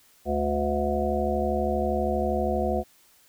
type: harmonic tone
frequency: 72.5 Hz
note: D2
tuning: 22 cents flat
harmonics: 1 / 3 / 5 / 7 / 9 / 10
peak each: -30 / -30 / -30 / -30 / -30 / -30 dBFS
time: 0.25-2.84 s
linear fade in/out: 50 ms
effects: white hiss -59 dBFS RMS until 3.28 s